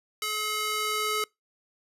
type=tone with high-pass filter sweep; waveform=square; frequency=427.1 Hz; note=G#4; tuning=48 cents sharp; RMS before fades=-29 dBFS; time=0.22-1.24 s; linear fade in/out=2 ms; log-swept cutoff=1700 to 860 Hz; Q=0.71; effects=noise-tail reverb RT60 0.2 s tail -26 dB re dry + resampled to 32000 Hz

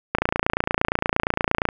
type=click train; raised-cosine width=0.5 ms; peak=-4 dBFS; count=45; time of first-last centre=0.15-1.688 s; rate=28.6 Hz; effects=none

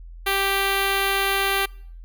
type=tone with notch filter; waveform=5% pulse; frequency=392 Hz; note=G4; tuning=in tune; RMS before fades=-22 dBFS; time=0.26-1.66 s; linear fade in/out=10 ms; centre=5400 Hz; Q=1.4; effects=noise-tail reverb RT60 0.6 s tail -25 dB re dry + added 42 Hz sine -37 dBFS peak until 2.04 s

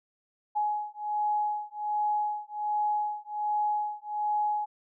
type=beating tone pair; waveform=sine; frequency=839 / 840.3 Hz; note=G#5 / G#5; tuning=+17 / +20 cents; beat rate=1.3 Hz; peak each=-30 dBFS; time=0.55-4.66 s; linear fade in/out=20 ms; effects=none

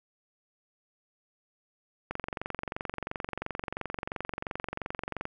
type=click train; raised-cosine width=0.5 ms; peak=-18 dBFS; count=73; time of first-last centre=2.11-5.254 s; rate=22.9 Hz; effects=none

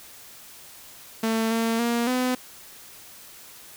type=tone with pitch steps; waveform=sawtooth; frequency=223.9 / 227.4 / 235.8 / 252.7 Hz; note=A3 / A#3 / A#3 / B3; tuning=+30 / -43 / +20 / +40 cents; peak=-18 dBFS; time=1.23-2.35 s; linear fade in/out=5 ms; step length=280 ms; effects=white hiss -46 dBFS RMS until 3.76 s

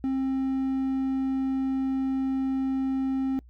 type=tone; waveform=triangle; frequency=265.8 Hz; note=C4; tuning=27 cents sharp; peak=-22 dBFS; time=0.04-3.39 s; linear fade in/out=0 ms; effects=noise-tail reverb RT60 0.1 s tail -25 dB re dry + added 60 Hz sine -48 dBFS peak until 3.49 s

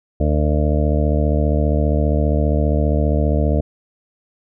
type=harmonic tone; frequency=75 Hz; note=D2; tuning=37 cents sharp; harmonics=1 / 2 / 3 / 4 / 6 / 7 / 8 / 9; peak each=-16 / -22 / -24 / -25 / -26 / -28 / -25 / -30 dBFS; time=0.2-3.61 s; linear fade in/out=5 ms; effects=none

